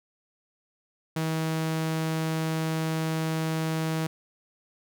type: tone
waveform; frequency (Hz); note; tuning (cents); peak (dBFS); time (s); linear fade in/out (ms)
sawtooth; 160; D#3; +49; -22; 1.16-4.07; 5
effects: none